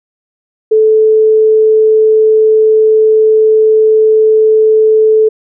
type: tone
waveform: sine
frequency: 436 Hz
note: A4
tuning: 16 cents flat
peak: -4 dBFS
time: 0.71-5.29 s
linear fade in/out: 10 ms
effects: none